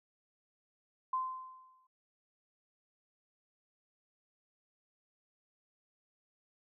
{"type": "tone with exponential decay", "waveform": "sine", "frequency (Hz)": 1035, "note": "C6", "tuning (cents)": -19, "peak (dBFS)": -29, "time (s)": [1.13, 1.87], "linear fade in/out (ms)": 5, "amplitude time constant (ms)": 160, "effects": []}